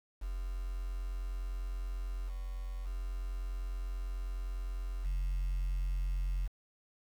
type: tone with level steps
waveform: sine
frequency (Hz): 44.75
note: F1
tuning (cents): +43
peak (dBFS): -34 / -36 / -34 / -28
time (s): 0.21-6.48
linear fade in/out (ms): 20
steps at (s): 2.28 / 2.85 / 5.04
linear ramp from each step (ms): 20
effects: tanh soft clip ceiling -29 dBFS + 9-bit